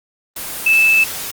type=tone in noise; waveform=sine; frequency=2627 Hz; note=E7; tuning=7 cents flat; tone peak=-9 dBFS; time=0.66-1.04 s; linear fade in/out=5 ms; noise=white; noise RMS=-26 dBFS; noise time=0.36-1.31 s; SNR=+14 dB; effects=Opus 24 kbps